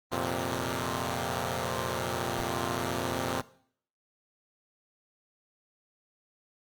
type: chord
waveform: 5% pulse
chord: F suspended fourth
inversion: none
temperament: equal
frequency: 87.31 / 116.54 / 130.81 Hz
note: F2 / Bb2 / C3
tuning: 0 / 0 / 0 cents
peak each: -23 dBFS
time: 0.11-3.42 s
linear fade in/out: 20 ms
type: noise with exponential decay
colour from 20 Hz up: brown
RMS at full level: -32 dBFS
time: 2.39-2.46 s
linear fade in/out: 0 ms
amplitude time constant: 15 ms
effects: noise-tail reverb RT60 0.6 s tail -19 dB re dry + Opus 24 kbps